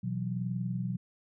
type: chord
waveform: sine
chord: B suspended fourth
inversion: none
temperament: just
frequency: 123.47 / 164.63 / 185.21 Hz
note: B2 / E3 / F#3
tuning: 0 / -2 / +2 cents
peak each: -34 / -38 / -34 dBFS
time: 0.03-0.97 s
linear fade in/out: 10 ms
effects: none